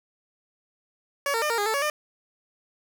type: tone with pitch steps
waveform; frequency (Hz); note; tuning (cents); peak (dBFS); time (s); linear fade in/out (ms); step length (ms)
15% pulse; 564 / 456.6 / 603 / 463.1 / 410 / 440.5 / 562 / 602; C#5 / A#4 / D5 / A#4 / G#4 / A4 / C#5 / D5; +30 / -36 / +46 / -11 / -22 / +2 / +24 / +43; -17; 1.26-1.9; 2; 80
effects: none